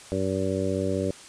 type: harmonic tone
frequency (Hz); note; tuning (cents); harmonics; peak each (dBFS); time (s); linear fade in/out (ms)
95.5; G2; -45; 1 / 2 / 3 / 4 / 5 / 6; -31 / -31 / -31 / -31 / -31 / -31; 0.12-1.11; 0
effects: white hiss -46 dBFS RMS until 1.28 s + resampled to 22050 Hz